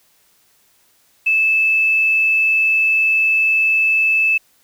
sine tone with quantisation, 2622 Hz, E7, 10 cents flat, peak -12 dBFS, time 1.26-4.38 s, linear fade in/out 10 ms, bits 7, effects white hiss -57 dBFS RMS until 4.63 s

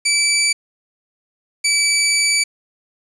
15% pulse tone pair in turn, 2315 / 2305 Hz, D7 / D7, -25 / -33 cents, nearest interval unison, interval 8 cents, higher first, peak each -7 dBFS, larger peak neither, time 0.05-0.53 / 1.64-2.44 s, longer second, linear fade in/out 10 ms, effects resampled to 24000 Hz + 7-bit

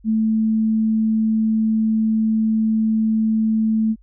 sine tone, 220 Hz, A3, in tune, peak -15 dBFS, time 0.04-3.96 s, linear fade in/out 50 ms, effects added 47 Hz sine -47 dBFS peak until 4.02 s

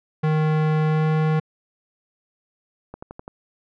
square tone with pitch glide, 155.2 to 156.19 Hz, D#3 to D#3, -4 to +7 cents, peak -18 dBFS, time 0.23-1.4 s, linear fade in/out 10 ms, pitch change +11 cents, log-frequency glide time 0.86-1.05 s
click train, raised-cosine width 1 ms, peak -21 dBFS, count 5, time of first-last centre 2.94-3.279 s, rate 11.8 Hz
effects low-pass 2000 Hz 12 dB/octave

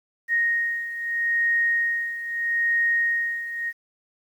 sine beating tone pair, 1864.7 / 1865.48 Hz, A#6 / A#6, 0 / +1 cents, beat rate 0.78 Hz, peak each -27 / -22 dBFS, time 0.28-3.73 s, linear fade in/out 50 ms, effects 9-bit

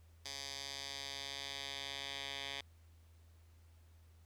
10% pulse tone with band-pass filter sweep, 138.4 Hz, C#3, 2 cents flat, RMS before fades -45 dBFS, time 0.25-2.61 s, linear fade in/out 5 ms, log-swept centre 4900 to 3200 Hz, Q 2, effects added 82 Hz sine -60 dBFS peak until 4.25 s + pink hiss -73 dBFS RMS until 4.25 s

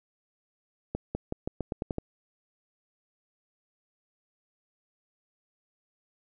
accelerating click train, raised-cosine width 2 ms, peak -17 dBFS, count 9, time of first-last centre 0.95-1.984 s, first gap 200 ms, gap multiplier 0.87, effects none

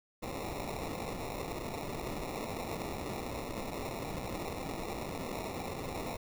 violet noise with sample-and-hold, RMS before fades -39 dBFS, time 0.22-6.17 s, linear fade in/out 10 ms, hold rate 1575 Hz, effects none

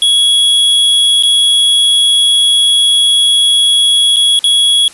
square tone with dropouts, 3344 Hz, G#7, 11 cents sharp, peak -7 dBFS, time 0.02-4.88 s, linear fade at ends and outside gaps 1 ms, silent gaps 1.226-1.234 / 4.161-4.167 / 4.391-4.441 s, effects white hiss -36 dBFS RMS until 4.93 s + resampled to 24000 Hz

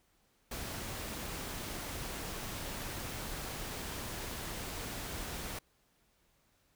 pink noise, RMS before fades -41 dBFS, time 0.51-5.59 s, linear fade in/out 5 ms, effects pink hiss -72 dBFS RMS until 6.75 s

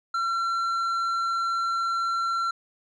triangle tone with tanh clipping, 1359 Hz, F6, 48 cents flat, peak -25 dBFS, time 0.14-2.51 s, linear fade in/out 5 ms, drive 11 dB, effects none

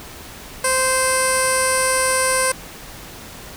15% pulse tone with low-pass filter, 520 Hz, C5, 11 cents flat, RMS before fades -18 dBFS, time 0.64-2.52 s, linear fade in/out 5 ms, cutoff 9700 Hz, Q 8.2, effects pink hiss -37 dBFS RMS until 3.56 s

